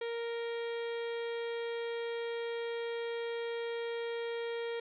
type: harmonic tone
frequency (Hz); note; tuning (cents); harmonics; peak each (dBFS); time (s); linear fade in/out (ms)
466.2; A#4; 0; 1 / 2 / 3 / 4 / 5 / 6 / 7 / 8 / 9; -35 / -48 / -51 / -48 / -50 / -59 / -51 / -58 / -63; 0.01-4.8; 5
effects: none